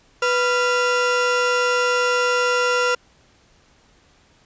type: tone pair together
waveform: 35% pulse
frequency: 493.9 / 1385.3 Hz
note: B4 / F6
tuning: 0 / -14 cents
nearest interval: octave + tritone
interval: 1786 cents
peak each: -18 dBFS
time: 0.22-2.95 s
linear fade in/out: 5 ms
effects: pink hiss -56 dBFS RMS until 4.45 s + resampled to 16000 Hz